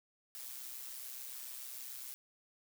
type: noise with amplitude modulation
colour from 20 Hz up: blue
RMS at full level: -44 dBFS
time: 0.35-2.14 s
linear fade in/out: 0 ms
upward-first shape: sine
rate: 127 Hz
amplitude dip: 55%
effects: none